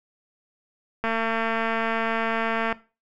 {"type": "click train", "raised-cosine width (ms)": 0.5, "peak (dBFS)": -11, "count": 382, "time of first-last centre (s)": [1.04, 2.726], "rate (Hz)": 226, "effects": ["noise-tail reverb RT60 0.3 s tail -17 dB re dry"]}